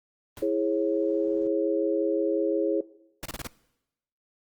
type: noise with exponential decay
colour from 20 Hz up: pink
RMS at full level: -39 dBFS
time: 0.37-0.54 s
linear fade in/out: 2 ms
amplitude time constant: 36 ms
type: chord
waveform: sine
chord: C# minor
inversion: first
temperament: equal with one note detuned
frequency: 329.6 / 415.3 / 543.3 Hz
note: E4 / G#4 / C#5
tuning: 0 / 0 / -35 cents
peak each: -27 dBFS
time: 0.42-2.81 s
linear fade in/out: 5 ms
type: noise bursts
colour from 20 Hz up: pink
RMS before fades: -35 dBFS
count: 5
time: 3.23-3.471 s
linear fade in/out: 0 ms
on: 25 ms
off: 29 ms
effects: noise-tail reverb RT60 0.9 s tail -21 dB re dry + Opus 24 kbps